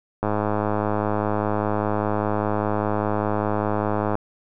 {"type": "click train", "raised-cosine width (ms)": 1, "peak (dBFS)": -9, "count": 413, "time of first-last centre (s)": [0.23, 4.154], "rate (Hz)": 105, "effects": []}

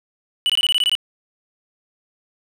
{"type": "tone bursts", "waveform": "triangle", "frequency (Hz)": 2960, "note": "F#7", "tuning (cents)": 0, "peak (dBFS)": -13, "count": 9, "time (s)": [0.46, 0.952], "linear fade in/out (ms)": 0, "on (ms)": 36, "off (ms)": 21, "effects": []}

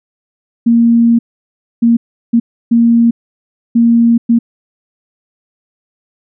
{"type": "tone bursts at uneven times", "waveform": "sine", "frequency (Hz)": 233.1, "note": "A#3", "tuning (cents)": 0, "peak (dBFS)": -5, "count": 6, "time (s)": [[0.66, 1.19], [1.82, 1.97], [2.33, 2.4], [2.71, 3.11], [3.75, 4.18], [4.29, 4.39]], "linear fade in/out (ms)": 10, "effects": []}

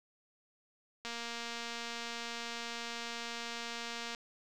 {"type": "click train", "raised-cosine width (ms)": 0.2, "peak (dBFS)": -24, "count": 726, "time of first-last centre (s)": [1.05, 4.148], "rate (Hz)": 234, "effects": []}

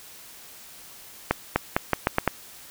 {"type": "accelerating click train", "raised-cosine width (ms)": 0.5, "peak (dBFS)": -4, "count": 7, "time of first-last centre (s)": [1.31, 2.277], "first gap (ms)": 250, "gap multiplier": 0.82, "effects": ["white hiss -46 dBFS RMS until 2.7 s"]}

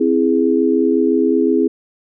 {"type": "chord", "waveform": "sine", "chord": "C augmented", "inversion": "none", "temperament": "equal", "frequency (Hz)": [261.6, 329.6, 415.3], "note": ["C4", "E4", "G#4"], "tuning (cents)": [0, 0, 0], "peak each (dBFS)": -16, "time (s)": [0, 1.68], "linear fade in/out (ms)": 10, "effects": []}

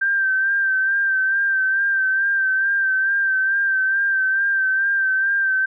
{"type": "tone with vibrato", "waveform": "sine", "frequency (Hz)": 1568, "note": "G6", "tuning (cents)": 0, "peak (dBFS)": -16, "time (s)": [0.01, 5.66], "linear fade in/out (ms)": 10, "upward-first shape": "sine", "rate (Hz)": 2.3, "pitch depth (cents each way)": 35, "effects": []}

